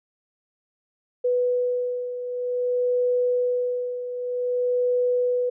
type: beating tone pair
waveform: sine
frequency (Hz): 493.9 / 494.43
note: B4 / B4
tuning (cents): 0 / +2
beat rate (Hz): 0.53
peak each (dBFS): -22 / -28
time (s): 1.24-5.5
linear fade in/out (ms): 10
effects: none

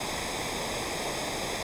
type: noise with comb filter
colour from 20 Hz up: pink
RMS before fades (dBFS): -32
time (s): 0-1.63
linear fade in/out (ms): 5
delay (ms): 0.69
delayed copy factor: -0.7
effects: low-pass 9000 Hz 12 dB/octave

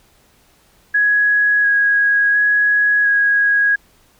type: tone with vibrato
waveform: sine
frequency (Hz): 1661.2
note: G#6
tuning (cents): 0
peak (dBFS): -11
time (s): 0.94-3.76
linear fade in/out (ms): 10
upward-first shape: square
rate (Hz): 0.71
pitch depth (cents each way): 10
effects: pink hiss -54 dBFS RMS until 4.19 s

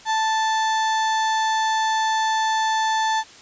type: tone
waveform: 35% pulse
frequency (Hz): 880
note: A5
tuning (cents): 0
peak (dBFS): -17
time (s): 0.05-3.24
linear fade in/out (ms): 50
effects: white hiss -45 dBFS RMS until 3.41 s + resampled to 16000 Hz

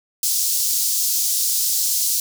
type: high-pass noise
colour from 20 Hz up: pink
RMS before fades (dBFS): -20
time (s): 0.23-2.2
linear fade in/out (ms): 2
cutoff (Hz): 5000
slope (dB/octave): 24
effects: none

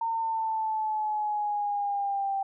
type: exponential sweep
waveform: sine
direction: down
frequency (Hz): 915 to 781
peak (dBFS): -26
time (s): 0.01-2.43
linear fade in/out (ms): 5
effects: none

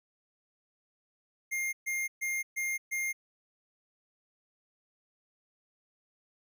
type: tone bursts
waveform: square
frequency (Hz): 2119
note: C7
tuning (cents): +21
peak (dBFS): -31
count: 5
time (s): 1.51-3.13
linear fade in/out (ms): 20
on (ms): 220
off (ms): 130
effects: none

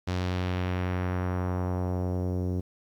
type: tone with low-pass filter sweep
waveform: sawtooth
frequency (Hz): 90.9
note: F#2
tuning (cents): -30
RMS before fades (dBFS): -29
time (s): 0.07-2.61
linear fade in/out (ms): 10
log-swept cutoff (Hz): 5200 to 370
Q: 1.2
effects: 10-bit

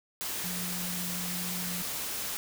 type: tone in noise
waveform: sine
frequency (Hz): 178.4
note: F3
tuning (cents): +37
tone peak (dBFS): -37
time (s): 0.44-1.82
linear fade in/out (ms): 0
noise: white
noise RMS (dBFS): -35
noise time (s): 0.21-2.37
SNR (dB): -5
effects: none

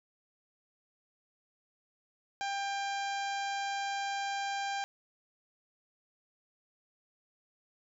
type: harmonic tone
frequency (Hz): 795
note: G5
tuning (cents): +24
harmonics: 1 / 2 / 3 / 4 / 5 / 6 / 7 / 8 / 9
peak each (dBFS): -34 / -40 / -44 / -46 / -48 / -50 / -51 / -52 / -53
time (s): 2.41-4.84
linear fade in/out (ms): 0
effects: 12-bit

